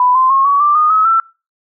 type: tone with pitch steps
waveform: sine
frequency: 995 / 1037.9 / 1082.6 / 1129.2 / 1177.8 / 1228.5 / 1281.4 / 1336.6 Hz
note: B5 / C6 / C#6 / C#6 / D6 / D#6 / E6 / E6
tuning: +13 / -14 / -41 / +32 / +5 / -22 / -49 / +24 cents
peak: -8 dBFS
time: 0-1.2 s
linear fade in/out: 2 ms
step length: 150 ms
effects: noise-tail reverb RT60 0.3 s tail -23 dB re dry